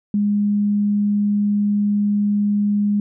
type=tone; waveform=sine; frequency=205.6 Hz; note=G#3; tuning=17 cents flat; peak=-15 dBFS; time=0.14-3 s; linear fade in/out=2 ms; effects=none